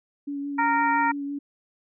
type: tone with vibrato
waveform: sine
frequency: 283.1 Hz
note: C#4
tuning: 37 cents sharp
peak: -28 dBFS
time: 0.27-1.39 s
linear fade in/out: 10 ms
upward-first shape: sine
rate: 5.9 Hz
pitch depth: 16 cents each way
type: harmonic tone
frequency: 464.3 Hz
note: A#4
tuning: 7 cents flat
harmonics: 2 / 3 / 4 / 5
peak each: -21 / -28 / -28 / -33 dBFS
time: 0.58-1.12 s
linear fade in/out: 10 ms
effects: none